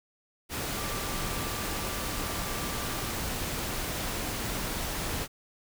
sine tone in noise, 1174.7 Hz, D6, in tune, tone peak -43 dBFS, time 0.71-3.15 s, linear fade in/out 50 ms, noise pink, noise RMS -33 dBFS, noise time 0.49-5.28 s, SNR -13 dB, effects none

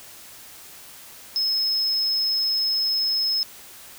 triangle tone, 5180 Hz, E8, 31 cents flat, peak -19 dBFS, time 1.36-3.43 s, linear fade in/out 0 ms, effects white hiss -44 dBFS RMS until 3.98 s

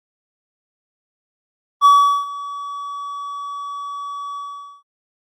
triangle tone with ADSR envelope, 1139 Hz, C#6, 47 cents sharp, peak -4 dBFS, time 1.81-4.83 s, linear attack 42 ms, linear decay 400 ms, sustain -20 dB, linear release 470 ms, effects Opus 24 kbps

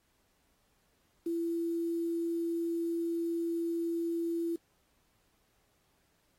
sine tone with quantisation, 336.2 Hz, E4, 34 cents sharp, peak -30 dBFS, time 1.26-4.56 s, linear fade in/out 5 ms, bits 9, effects pink hiss -73 dBFS RMS until 6.38 s + AAC 48 kbps

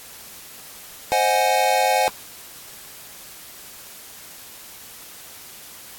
square chord, Ab dominant seventh, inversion first, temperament equal, 523.3 / 622.3 / 740 / 830.6 Hz, C5 / Eb5 / Gb5 / Ab5, 0 / 0 / 0 / 0 cents, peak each -24 / -26 / -21 / -22 dBFS, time 1.12-2.08 s, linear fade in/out 0 ms, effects white hiss -41 dBFS RMS until 5.98 s + AAC 64 kbps

